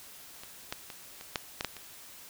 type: clicks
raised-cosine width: 0.2 ms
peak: -27 / -16 / -24 / -27 / -12 / -14 / -13 / -26 dBFS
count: 8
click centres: 0.435 / 0.725 / 0.902 / 1.211 / 1.358 / 1.609 / 1.647 / 1.767 s
effects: white hiss -50 dBFS RMS until 2.29 s